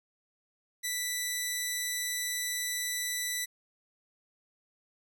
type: tone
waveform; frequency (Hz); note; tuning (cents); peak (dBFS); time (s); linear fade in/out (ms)
10% pulse; 1976; B6; 0; -22; 0.83-3.46; 20
effects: none